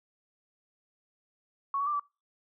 sine tone with pitch steps, 1110 / 1129 / 1187 / 1156 Hz, C#6 / C#6 / D6 / D6, +2 / +31 / +18 / -28 cents, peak -27 dBFS, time 1.74-1.996 s, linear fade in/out 2 ms, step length 64 ms, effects noise-tail reverb RT60 0.3 s tail -26 dB re dry

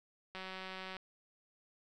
click train, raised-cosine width 0.3 ms, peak -29 dBFS, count 117, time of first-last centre 0.35-0.967 s, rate 188 Hz, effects none

